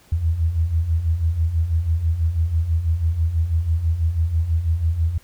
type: beating tone pair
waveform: sine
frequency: 77.78 / 83.88 Hz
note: D#2 / E2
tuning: 0 / +31 cents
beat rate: 6.1 Hz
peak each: -24 / -18 dBFS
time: 0.12-5.18 s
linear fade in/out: 5 ms
effects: pink hiss -53 dBFS RMS until 5.23 s